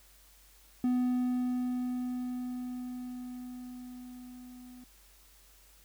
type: tone with level ramp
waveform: triangle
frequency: 249.4 Hz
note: B3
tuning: 17 cents sharp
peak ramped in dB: -23 to -46 dBFS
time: 0.84-4.84 s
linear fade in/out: 2 ms
effects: added 48 Hz sine -61 dBFS peak until 5.84 s + white hiss -61 dBFS RMS until 5.84 s